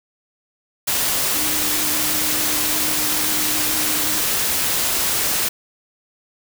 sine tone in noise, 304.6 Hz, D#4, 37 cents flat, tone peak -31 dBFS, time 1.34-4.21 s, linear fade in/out 10 ms, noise white, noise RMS -20 dBFS, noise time 0.87-5.49 s, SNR -14 dB, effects none

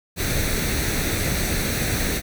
pink noise with comb filter, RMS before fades -23 dBFS, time 0.16-2.22 s, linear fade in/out 50 ms, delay 0.49 ms, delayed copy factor +0.6, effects none

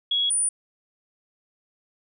sine tone pair in turn, 3335 / 9413 Hz, G#7 / D9, +7 / +3 cents, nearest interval octave + tritone, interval 1796 cents, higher second, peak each -20 dBFS, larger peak neither, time 0.11-0.3 / 0.3-0.49 s, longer neither, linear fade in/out 5 ms, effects none

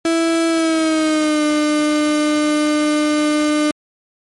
35% pulse tone with pitch glide, 330 to 300.9 Hz, E4 to D4, +2 to +42 cents, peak -12 dBFS, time 0.05-3.71 s, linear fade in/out 2 ms, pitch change -160 cents, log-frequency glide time 0.48-1.44 s, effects MP3 48 kbps

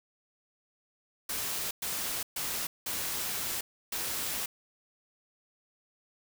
white noise bursts at uneven times, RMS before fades -34 dBFS, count 5, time 1.29-1.71 / 1.82-2.23 / 2.36-2.67 / 2.86-3.61 / 3.92-4.46 s, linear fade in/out 5 ms, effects none

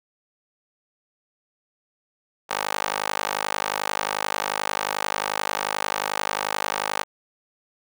15% pulse tone with high-pass filter, 51.3 Hz, G#1, 21 cents flat, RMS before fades -27 dBFS, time 2.49-7.04 s, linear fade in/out 20 ms, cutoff 840 Hz, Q 1.4, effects none

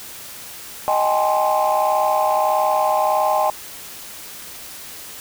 sine chord, Ab major seventh, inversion second, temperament equal with one note detuned, 622.3 / 784 / 845.6 / 1046.5 Hz, Eb5 / G5 / Ab5 / C6, 0 / 0 / +31 / 0 cents, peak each -19 / -19 / -20 / -21 dBFS, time 0.88-3.5 s, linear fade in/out 0 ms, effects tanh soft clip ceiling -9 dBFS + white hiss -36 dBFS RMS until 5.2 s

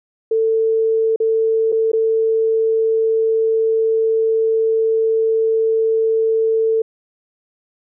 sine tone with dropouts, 446 Hz, A4, 23 cents sharp, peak -13 dBFS, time 0.31-6.82 s, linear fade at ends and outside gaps 5 ms, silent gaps 1.161-1.201 / 1.72-1.724 / 1.918-1.932 s, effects none

